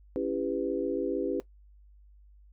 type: chord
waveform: sine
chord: C# half-diminished seventh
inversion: none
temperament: just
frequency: 277.2 / 332.6 / 399.1 / 498.9 Hz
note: C#4 / E4 / G4 / B4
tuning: 0 / +16 / +31 / +17 cents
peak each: -33 dBFS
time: 0.16-1.4 s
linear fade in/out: 0 ms
effects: noise-tail reverb RT60 0.1 s tail -17 dB re dry + added 50 Hz sine -53 dBFS peak until 2.52 s